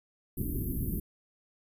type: band-stop noise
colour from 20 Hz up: pink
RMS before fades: -32 dBFS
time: 0.37-1 s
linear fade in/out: 5 ms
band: 360 to 12000 Hz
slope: 48 dB/octave
effects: resampled to 32000 Hz